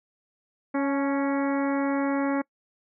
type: harmonic tone with a mistuned harmonic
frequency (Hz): 277.2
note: C#4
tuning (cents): 0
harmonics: 1 / 2 / 3 / 4 / 5 / 6 / 7 / 8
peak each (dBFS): -24 / -30 / -34 / -36 / -38 / -40 / -41 / -42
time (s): 0.74-2.42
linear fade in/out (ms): 10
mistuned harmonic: 3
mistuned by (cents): +31
effects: noise-tail reverb RT60 0.1 s tail -24 dB re dry